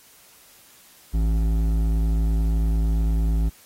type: tone with hard clipping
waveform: sine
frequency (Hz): 54.4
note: A1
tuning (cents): -19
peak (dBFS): -20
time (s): 1.13-3.5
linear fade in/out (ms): 20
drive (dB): 10
effects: white hiss -52 dBFS RMS until 3.65 s + AAC 48 kbps